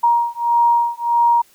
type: beating tone pair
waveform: sine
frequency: 942 / 943.6 Hz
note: A#5 / A#5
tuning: +18 / +21 cents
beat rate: 1.6 Hz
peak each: -16 dBFS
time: 0.03-1.42 s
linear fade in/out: 10 ms
effects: white hiss -53 dBFS RMS until 1.54 s